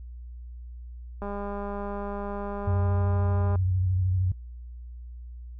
click train, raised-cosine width 1 ms, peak -22 dBFS, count 473, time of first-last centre 1.22-3.557 s, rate 202 Hz
sine tone with vibrato, 92.5 Hz, F#2, in tune, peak -22 dBFS, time 2.67-4.32 s, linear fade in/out 5 ms, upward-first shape square, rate 13 Hz, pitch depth 37 cents each way
effects noise-tail reverb RT60 0.1 s tail -21 dB re dry + added 60 Hz sine -38 dBFS peak until 5.59 s

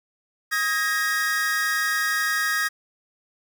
45% pulse tone cluster, 1261 / 1636 / 1876 Hz, D#6 / G#6 / A#6, +23 / -26 / +11 cents, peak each -29 / -25 / -25 dBFS, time 0.51-2.69 s, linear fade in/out 20 ms, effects none

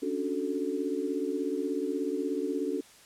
sine chord, D major seventh, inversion third, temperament equal, 277.2 / 293.7 / 370 / 440 Hz, C#4 / D4 / F#4 / A4, 0 / 0 / 0 / 0 cents, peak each -34 dBFS, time 0.02-2.81 s, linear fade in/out 10 ms, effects white hiss -55 dBFS RMS until 3.05 s + low-pass 10000 Hz 12 dB/octave

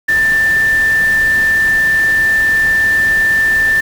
sine tone in noise, 1777 Hz, A6, 17 cents sharp, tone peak -9 dBFS, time 0.08-3.81 s, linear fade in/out 10 ms, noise pink, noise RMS -27 dBFS, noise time 0.08-3.81 s, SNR +15 dB, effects none

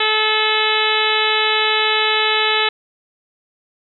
harmonic tone, 432.7 Hz, A4, 29 cents flat, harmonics 1 / 2 / 3 / 4 / 5 / 6 / 7 / 8 / 9, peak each -23 / -23 / -23 / -23 / -23 / -23 / -23 / -23 / -23 dBFS, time 0-2.69 s, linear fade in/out 5 ms, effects none

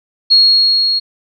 sine tone with level ramp, 4300 Hz, C8, 47 cents sharp, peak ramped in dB -4 to -12 dBFS, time 0.3-1 s, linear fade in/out 20 ms, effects none

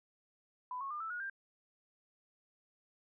sine tone with pitch steps, 1000 / 1096.8 / 1203 / 1319.5 / 1447.3 / 1587.4 Hz, B5 / C#6 / D6 / E6 / F#6 / G6, +21 / -19 / +41 / +1 / -39 / +21 cents, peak -38 dBFS, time 0.71-1.298 s, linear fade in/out 2 ms, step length 98 ms, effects none

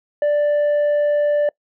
sine tone with tanh clipping, 588 Hz, D5, 2 cents sharp, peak -15 dBFS, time 0.22-1.49 s, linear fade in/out 2 ms, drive 3 dB, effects noise-tail reverb RT60 0.1 s tail -25 dB re dry

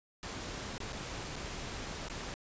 pink noise with dropouts, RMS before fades -41 dBFS, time 0.23-2.34 s, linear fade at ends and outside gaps 0 ms, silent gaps 0.78-0.803 / 0.924-0.93 / 1.357-1.364 / 2.085-2.099 s, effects resampled to 16000 Hz

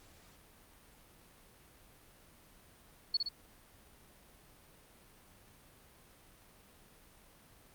sine tone with echo, 4395 Hz, C#8, 16 cents flat, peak -27 dBFS, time 3.14-3.17 s, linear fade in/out 5 ms, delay 59 ms, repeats 2, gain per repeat -4 dB, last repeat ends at 3.288 s, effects pink hiss -61 dBFS RMS until 7.74 s + Opus 48 kbps

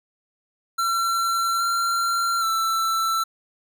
square tone with pitch steps, 1355 / 1371 / 1333 Hz, E6 / F6 / E6, +47 / -32 / +19 cents, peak -21 dBFS, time 0.78-3.24 s, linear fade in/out 10 ms, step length 820 ms, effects none

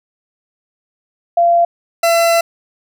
sine / 40% pulse tone pair in turn, 687 / 673.6 Hz, F5 / E5, -29 / +37 cents, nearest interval unison, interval 34 cents, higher first, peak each -8 / -9 dBFS, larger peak first, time 1.37-1.65 / 2.03-2.41 s, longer second, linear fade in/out 5 ms, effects none

